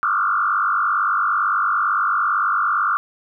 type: tone with frequency modulation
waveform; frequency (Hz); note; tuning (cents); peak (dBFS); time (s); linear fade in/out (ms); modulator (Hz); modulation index
sine; 1287; E6; -42; -16; 0.03-2.97; 0; 48.9; 3.2
effects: none